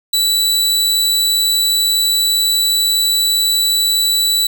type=tone; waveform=sawtooth; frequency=3951 Hz; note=B7; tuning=in tune; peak=-9 dBFS; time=0.13-4.47 s; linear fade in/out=5 ms; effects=none